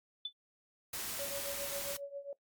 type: tone with exponential decay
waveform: sine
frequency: 3500 Hz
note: A7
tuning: 10 cents flat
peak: -32 dBFS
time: 0.25-0.33 s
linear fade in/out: 5 ms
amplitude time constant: 16 ms
type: noise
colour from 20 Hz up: white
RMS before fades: -40 dBFS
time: 0.93-1.97 s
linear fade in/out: 5 ms
type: tone with tremolo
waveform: sine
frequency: 563 Hz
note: C#5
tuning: 27 cents sharp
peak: -37 dBFS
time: 1.19-2.33 s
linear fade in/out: 2 ms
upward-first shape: triangle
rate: 7.4 Hz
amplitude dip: 90%
effects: noise-tail reverb RT60 0.1 s tail -17 dB re dry + Opus 48 kbps